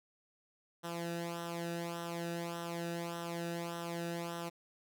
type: tone with flanger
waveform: sawtooth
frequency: 170 Hz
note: F3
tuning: 46 cents flat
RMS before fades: -40 dBFS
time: 0.83-4.5 s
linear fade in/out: 20 ms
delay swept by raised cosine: 0.43 to 0.94 ms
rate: 1.7 Hz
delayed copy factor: -0.75
effects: none